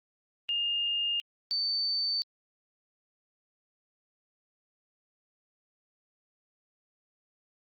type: tone pair in turn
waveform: sine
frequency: 2825 / 4551 Hz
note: F7 / C#8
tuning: +19 / +45 cents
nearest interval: minor sixth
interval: 826 cents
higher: second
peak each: -27 dBFS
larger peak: neither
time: 0.49-1.2 / 1.51-2.22 s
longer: neither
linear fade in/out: 0 ms
effects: Opus 24 kbps